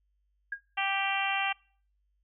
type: tone with exponential decay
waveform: sine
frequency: 1629 Hz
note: G#6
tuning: 34 cents flat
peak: -28 dBFS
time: 0.52-0.62 s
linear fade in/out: 5 ms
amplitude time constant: 21 ms
type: harmonic tone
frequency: 392 Hz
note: G4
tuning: in tune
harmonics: 2 / 3 / 4 / 5 / 6 / 7 / 8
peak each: -32 / -37 / -37 / -36 / -35 / -33 / -38 dBFS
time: 0.77-1.53 s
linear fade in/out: 10 ms
effects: noise-tail reverb RT60 0.5 s tail -26 dB re dry + added 50 Hz sine -70 dBFS peak until 2.23 s